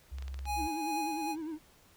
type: tone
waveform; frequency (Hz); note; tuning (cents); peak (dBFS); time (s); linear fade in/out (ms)
sine; 67; C2; +42; -37; 0.11-0.68; 20
type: clicks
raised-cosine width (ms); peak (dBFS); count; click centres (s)
0.2; -31; 6; 0.185 / 0.224 / 0.281 / 0.343 / 0.391 / 0.455
type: tone with tremolo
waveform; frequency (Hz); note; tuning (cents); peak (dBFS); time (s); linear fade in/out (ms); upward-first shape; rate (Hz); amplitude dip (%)
square; 830; G#5; -1; -32; 0.45-1.36; 50; triangle; 2.4; 45
type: tone with vibrato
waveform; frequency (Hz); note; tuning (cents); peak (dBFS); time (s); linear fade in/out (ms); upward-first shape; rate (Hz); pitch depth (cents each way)
triangle; 316.4; D#4; +29; -34; 0.56-1.59; 50; sine; 9.9; 86
effects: pink hiss -62 dBFS RMS until 1.96 s